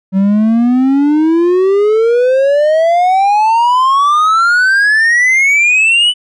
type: exponential sweep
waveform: triangle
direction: up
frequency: 188.4 to 3006 Hz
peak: -5 dBFS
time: 0.12-6.14 s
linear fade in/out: 50 ms
effects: resampled to 24000 Hz